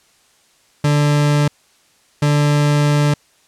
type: tone bursts at uneven times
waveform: 40% pulse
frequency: 146.83 Hz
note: D3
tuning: in tune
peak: -11 dBFS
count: 2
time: 0.84-1.48 / 2.22-3.14 s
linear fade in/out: 5 ms
effects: white hiss -55 dBFS RMS until 3.47 s + low-pass 9000 Hz 12 dB/octave